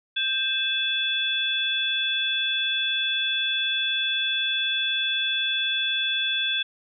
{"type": "tone cluster", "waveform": "sine", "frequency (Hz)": [1579, 2613, 3441], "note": ["G6", "E7", "A7"], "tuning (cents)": [12, -16, -39], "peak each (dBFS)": [-30, -29, -24], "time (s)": [0.16, 6.63], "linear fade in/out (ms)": 10, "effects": []}